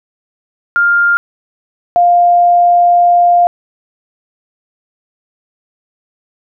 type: tone pair in turn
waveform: sine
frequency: 1402 / 701 Hz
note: F6 / F5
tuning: +6 / +6 cents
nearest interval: octave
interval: 1200 cents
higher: first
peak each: -7 / -5 dBFS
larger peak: second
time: 0.76-1.17 / 1.96-3.47 s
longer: second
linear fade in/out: 0 ms
effects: none